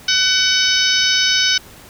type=harmonic tone; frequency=752 Hz; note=F#5; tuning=28 cents sharp; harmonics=2 / 3 / 4 / 5 / 6 / 7 / 8; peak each=-20 / -23 / -19 / -20 / -23 / -19 / -23 dBFS; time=0.08-1.58 s; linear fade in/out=5 ms; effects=pink hiss -41 dBFS RMS until 1.89 s